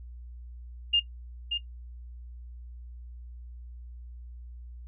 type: tone with echo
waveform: sine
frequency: 2817 Hz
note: F7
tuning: 14 cents sharp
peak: -19 dBFS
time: 0.93-1 s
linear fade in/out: 10 ms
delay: 580 ms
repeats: 1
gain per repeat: -7 dB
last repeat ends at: 1.58 s
effects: noise-tail reverb RT60 0.1 s tail -17 dB re dry + added 60 Hz sine -41 dBFS peak until 4.87 s